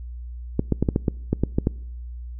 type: clicks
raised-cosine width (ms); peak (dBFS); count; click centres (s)
3; -6; 10; 0.594 / 0.723 / 0.826 / 0.888 / 0.961 / 1.082 / 1.33 / 1.436 / 1.585 / 1.671
effects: noise-tail reverb RT60 0.8 s tail -25 dB re dry + added 60 Hz sine -32 dBFS peak until 2.39 s